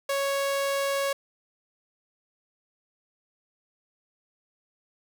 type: tone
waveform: sawtooth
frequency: 554.4 Hz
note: C#5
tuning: in tune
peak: -21 dBFS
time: 0.09-1.13 s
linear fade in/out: 5 ms
effects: none